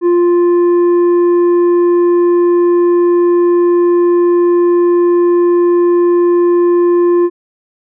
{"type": "tone with tanh clipping", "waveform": "triangle", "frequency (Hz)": 349.2, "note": "F4", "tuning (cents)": 0, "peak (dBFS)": -8, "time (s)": [0.01, 7.3], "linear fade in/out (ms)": 50, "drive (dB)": 10, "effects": []}